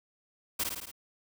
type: noise with echo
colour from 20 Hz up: white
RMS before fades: -30 dBFS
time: 0.59-0.64 s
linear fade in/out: 10 ms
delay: 55 ms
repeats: 5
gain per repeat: -3 dB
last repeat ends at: 0.915 s
effects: none